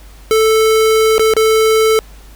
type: tone with dropouts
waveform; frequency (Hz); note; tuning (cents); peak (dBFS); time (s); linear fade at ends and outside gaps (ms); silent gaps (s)
square; 440; A4; 0; -9; 0.31-1.99; 0; 1.181-1.195 / 1.337-1.366
effects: added 50 Hz sine -36 dBFS peak until 2.35 s + pink hiss -44 dBFS RMS until 2.35 s